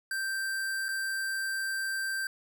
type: tone with dropouts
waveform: square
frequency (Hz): 1568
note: G6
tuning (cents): 0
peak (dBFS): -31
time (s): 0.11-2.27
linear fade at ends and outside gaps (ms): 2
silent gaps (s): 0.884-0.888
effects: none